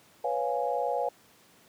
sine chord, C# dominant seventh, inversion third, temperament equal with one note detuned, 493.9 / 554.4 / 700.5 / 830.6 Hz, B4 / C#5 / E#5 / G#5, 0 / 0 / +5 / 0 cents, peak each -32 dBFS, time 0.24-1.09 s, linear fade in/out 5 ms, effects pink hiss -59 dBFS RMS until 1.68 s + high-pass 150 Hz 12 dB/octave

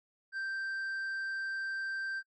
sine tone with tanh clipping, 1568 Hz, G6, in tune, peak -35 dBFS, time 0.32-2.23 s, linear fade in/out 50 ms, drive 4 dB, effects noise-tail reverb RT60 0.1 s tail -24 dB re dry

